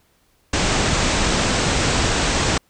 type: low-pass noise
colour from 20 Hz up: pink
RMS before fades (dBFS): -19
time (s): 0.53-2.58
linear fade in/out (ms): 5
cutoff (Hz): 8400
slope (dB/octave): 96
effects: pink hiss -61 dBFS RMS until 2.69 s

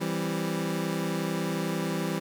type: chord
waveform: 25% pulse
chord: C major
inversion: first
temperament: equal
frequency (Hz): 164.81 / 196 / 261.6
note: E3 / G3 / C4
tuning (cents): 0 / 0 / 0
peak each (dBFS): -27 / -28 / -32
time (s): 0-2.2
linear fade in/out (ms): 20
effects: none

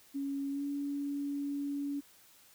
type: tone with pitch glide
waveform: sine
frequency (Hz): 277.8 to 283.8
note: C#4 to C#4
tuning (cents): +4 to +41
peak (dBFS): -33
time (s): 0.14-2.01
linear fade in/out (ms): 20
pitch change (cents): +37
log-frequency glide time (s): 0.51-0.63
effects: white hiss -61 dBFS RMS until 2.54 s

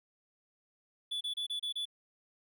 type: tone bursts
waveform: triangle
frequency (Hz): 3449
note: A7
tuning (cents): -35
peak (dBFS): -32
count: 6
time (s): 1.11-1.855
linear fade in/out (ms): 10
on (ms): 100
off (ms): 29
effects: none

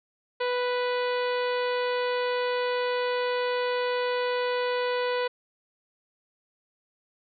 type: harmonic tone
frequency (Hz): 493.9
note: B4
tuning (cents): 0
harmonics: 1 / 2 / 3 / 4 / 5 / 6 / 7 / 8 / 9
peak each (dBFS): -26 / -32 / -36 / -38 / -40 / -42 / -43 / -44 / -45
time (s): 0.4-5.28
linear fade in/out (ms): 10
effects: none

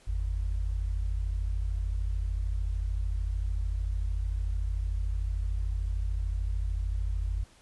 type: tone pair together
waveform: sine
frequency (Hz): 49 / 82.41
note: G1 / E2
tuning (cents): 0 / 0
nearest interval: major sixth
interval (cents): 900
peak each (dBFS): -28 / -34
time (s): 0.07-7.44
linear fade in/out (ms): 10
effects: pink hiss -59 dBFS RMS until 7.61 s + resampled to 24000 Hz

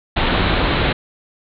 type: low-pass noise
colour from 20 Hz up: pink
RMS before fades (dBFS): -17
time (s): 0.16-0.93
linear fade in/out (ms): 10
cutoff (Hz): 4100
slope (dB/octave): 96
effects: none

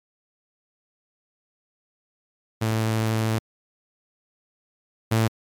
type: tone pair in turn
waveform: sawtooth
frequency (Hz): 110.9 / 111.74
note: A2 / A2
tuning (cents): +14 / +27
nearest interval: unison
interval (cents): 13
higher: second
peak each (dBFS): -17 / -14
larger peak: second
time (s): 2.61-3.39 / 5.11-5.28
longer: first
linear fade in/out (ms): 10
effects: MP3 96 kbps

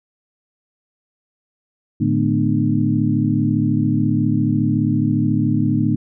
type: tone cluster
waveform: sine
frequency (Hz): 111.1 / 149.4 / 214.3 / 248.7 / 301.7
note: A2 / D3 / A3 / B3 / D4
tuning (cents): +17 / +30 / -45 / +12 / +47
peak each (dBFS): -21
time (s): 2-5.96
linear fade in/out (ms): 10
effects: none

